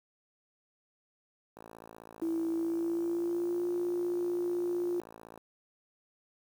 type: click train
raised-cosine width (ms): 1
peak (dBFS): -34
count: 213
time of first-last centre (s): 1.57-5.376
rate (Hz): 55.7
type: tone with pitch glide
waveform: sine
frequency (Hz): 329.6 to 351.2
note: E4 to F4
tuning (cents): 0 to +10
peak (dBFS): -29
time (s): 2.22-5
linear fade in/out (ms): 0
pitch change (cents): +110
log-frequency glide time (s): 2.49-3.67
effects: high-pass 150 Hz 12 dB/octave + 9-bit